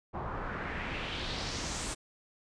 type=noise with low-pass filter sweep; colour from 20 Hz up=pink; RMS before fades=-37 dBFS; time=0.13-1.95 s; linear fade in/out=20 ms; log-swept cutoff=920 to 9100 Hz; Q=2.3; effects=resampled to 22050 Hz